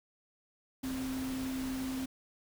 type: tone in noise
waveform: sine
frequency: 261.6 Hz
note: C4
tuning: in tune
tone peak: -34 dBFS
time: 0.83-2.06 s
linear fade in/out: 10 ms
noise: pink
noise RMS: -44 dBFS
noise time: 0.83-2.06 s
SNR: +7 dB
effects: none